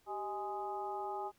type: harmonic tone with a mistuned harmonic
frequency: 207.7 Hz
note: G#3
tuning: in tune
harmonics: 2 / 3 / 4 / 5 / 6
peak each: -43 / -49 / -39 / -52 / -47 dBFS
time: 0.06-1.32 s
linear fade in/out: 50 ms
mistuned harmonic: 2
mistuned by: -110 cents
effects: pink hiss -71 dBFS RMS until 1.38 s